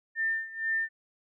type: tone with tremolo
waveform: sine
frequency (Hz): 1798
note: A6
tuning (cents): +37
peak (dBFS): -25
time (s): 0.15-0.89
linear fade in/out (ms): 50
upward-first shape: sine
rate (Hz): 2.1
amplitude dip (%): 85
effects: none